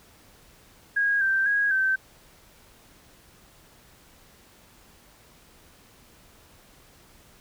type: tone with pitch steps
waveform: sine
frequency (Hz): 1639 / 1567 / 1647 / 1549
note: G#6 / G6 / G#6 / G6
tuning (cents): -23 / -1 / -15 / -21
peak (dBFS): -20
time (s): 0.96-1.96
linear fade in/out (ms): 10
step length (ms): 250
effects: pink hiss -55 dBFS RMS until 7.4 s